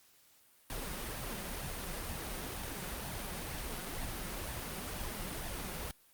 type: noise with flanger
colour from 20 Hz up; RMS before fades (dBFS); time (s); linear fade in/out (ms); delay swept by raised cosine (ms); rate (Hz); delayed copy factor
pink; -40; 0.7-5.91; 0; 1.1 to 5.6; 2.1; +0.5
effects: white hiss -65 dBFS RMS until 6.13 s + Opus 48 kbps